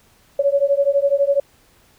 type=beating tone pair; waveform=sine; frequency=555 / 567 Hz; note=C#5 / C#5; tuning=+2 / +39 cents; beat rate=12 Hz; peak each=-17 / -17 dBFS; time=0.39-1.4 s; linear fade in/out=5 ms; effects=pink hiss -55 dBFS RMS until 1.98 s

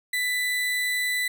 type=tone; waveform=35% pulse; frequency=1989 Hz; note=B6; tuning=12 cents sharp; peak=-22 dBFS; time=0.13-1.28 s; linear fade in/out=5 ms; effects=none

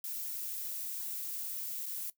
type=noise with dropouts; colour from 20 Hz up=violet; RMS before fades=-39 dBFS; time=0.04-2.1 s; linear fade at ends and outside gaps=2 ms; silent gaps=1.859-1.863 s; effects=noise-tail reverb RT60 0.1 s tail -17 dB re dry

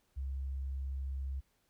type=tone; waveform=sine; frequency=67.3 Hz; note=C2; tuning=49 cents sharp; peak=-35 dBFS; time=0.16-1.41 s; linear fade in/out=20 ms; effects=pink hiss -75 dBFS RMS until 1.69 s

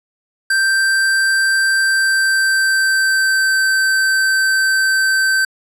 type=tone with pitch glide; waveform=square; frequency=1568 to 1549.1 Hz; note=G6 to G6; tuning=0 to -21 cents; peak=-13 dBFS; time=0.5-5.45 s; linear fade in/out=5 ms; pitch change=-21 cents; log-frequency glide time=1.8-3.56 s; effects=low-pass 12000 Hz 12 dB/octave

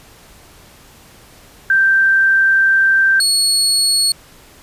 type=tone pair in turn; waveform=sine / 30% pulse; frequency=1568 / 4359 Hz; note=G6 / C#8; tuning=0 / -30 cents; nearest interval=octave + tritone; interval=1770 cents; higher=second; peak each=-9 dBFS; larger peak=neither; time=1.7-3.2 / 3.2-4.12 s; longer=first; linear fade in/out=2 ms; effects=pink hiss -44 dBFS RMS until 4.62 s + resampled to 32000 Hz

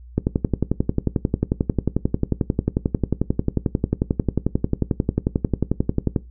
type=click train; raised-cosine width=3 ms; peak=-5 dBFS; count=68; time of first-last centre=0.18-6.162 s; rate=11.2 Hz; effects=noise-tail reverb RT60 0.2 s tail -18 dB re dry + added 60 Hz sine -39 dBFS peak until 6.3 s

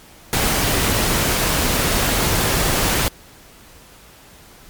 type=noise; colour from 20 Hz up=pink; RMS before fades=-18 dBFS; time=0.33-3.08 s; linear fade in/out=0 ms; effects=pink hiss -45 dBFS RMS until 4.69 s + MP3 96 kbps

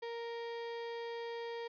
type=tone; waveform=35% pulse; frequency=466.2 Hz; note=A#4; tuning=in tune; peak=-38 dBFS; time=0.02-1.68 s; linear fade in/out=10 ms; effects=resampled to 11025 Hz

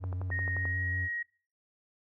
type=tone with vibrato; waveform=triangle; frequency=91.4 Hz; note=F#2; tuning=21 cents flat; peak=-30 dBFS; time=0-1.09 s; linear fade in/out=50 ms; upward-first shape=square; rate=5.4 Hz; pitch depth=19 cents each way
type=click train; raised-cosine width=1 ms; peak=-27 dBFS; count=8; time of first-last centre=0.04-0.654 s; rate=11.4 Hz
type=tone with pitch glide; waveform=sine; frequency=1864.7 to 1891.8 Hz; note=A#6 to A#6; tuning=0 to +25 cents; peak=-32 dBFS; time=0.31-1.23 s; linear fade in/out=10 ms; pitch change=+25 cents; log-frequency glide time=0.53-0.83 s
effects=noise-tail reverb RT60 0.4 s tail -23 dB re dry

